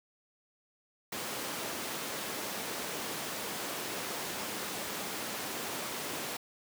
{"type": "high-pass noise", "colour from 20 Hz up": "pink", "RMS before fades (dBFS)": -38, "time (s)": [1.12, 6.37], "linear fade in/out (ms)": 5, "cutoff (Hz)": 250, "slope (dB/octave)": 12, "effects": []}